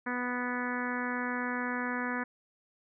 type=harmonic tone; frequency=246.9 Hz; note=B3; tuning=in tune; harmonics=1 / 2 / 3 / 4 / 5 / 6 / 7 / 8 / 9; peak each=-35 / -41 / -44 / -39 / -42 / -39 / -38 / -43 / -47 dBFS; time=0.06-2.24 s; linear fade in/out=10 ms; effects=none